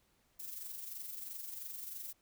violet noise with amplitude modulation, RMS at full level -43 dBFS, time 0.39-2.13 s, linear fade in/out 10 ms, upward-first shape sine, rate 23 Hz, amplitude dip 50%, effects pink hiss -73 dBFS RMS until 2.21 s

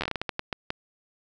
slowing click train, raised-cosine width 0.3 ms, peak -12 dBFS, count 12, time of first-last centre 0.01-0.704 s, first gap 11 ms, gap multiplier 1.32, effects none

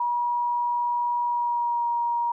sine tone with pitch glide, 961 to 946.7 Hz, B5 to A#5, -48 to +26 cents, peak -22 dBFS, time 0-2.32 s, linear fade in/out 5 ms, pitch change -26 cents, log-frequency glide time 1.25-1.87 s, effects none

